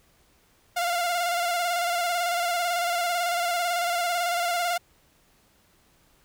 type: tone with vibrato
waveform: sawtooth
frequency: 698.5 Hz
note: F5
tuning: in tune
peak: -20 dBFS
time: 0.76-4.78 s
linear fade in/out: 10 ms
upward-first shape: square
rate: 18 Hz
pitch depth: 34 cents each way
effects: pink hiss -62 dBFS RMS until 6.24 s